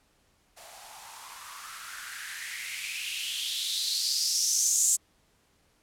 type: noise with band-pass filter sweep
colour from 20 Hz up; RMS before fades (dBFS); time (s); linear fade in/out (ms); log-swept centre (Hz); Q
violet; -31; 0.56-4.97; 20; 660 to 7500; 5.4
effects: pink hiss -67 dBFS RMS until 5.82 s + low-pass 12000 Hz 12 dB/octave